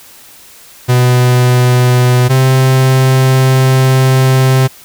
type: tone pair in turn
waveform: 45% pulse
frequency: 124.7 / 131.15 Hz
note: B2 / C3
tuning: +17 / +4 cents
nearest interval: minor second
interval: 87 cents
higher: second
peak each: -6 dBFS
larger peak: neither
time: 0.88-2.29 / 2.29-4.68 s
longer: second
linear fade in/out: 20 ms
effects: white hiss -38 dBFS RMS until 4.84 s